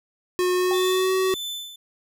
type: tone with pitch glide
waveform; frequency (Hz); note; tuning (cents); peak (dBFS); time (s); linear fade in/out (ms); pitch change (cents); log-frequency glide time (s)
square; 362.3 to 376.8; F#4 to F#4; -36 to +32; -20; 0.39-1.34; 0; +68; 0.54-1.13
type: tone with exponential decay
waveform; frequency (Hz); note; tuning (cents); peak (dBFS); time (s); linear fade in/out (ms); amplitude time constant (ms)
sine; 784; G5; 0; -26; 0.71-0.88; 0; 36
type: tone with tremolo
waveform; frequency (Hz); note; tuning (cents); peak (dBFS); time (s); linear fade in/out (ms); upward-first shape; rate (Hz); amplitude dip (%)
40% pulse; 3520; A7; 0; -27; 0.73-1.76; 5; sine; 1.7; 75
effects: none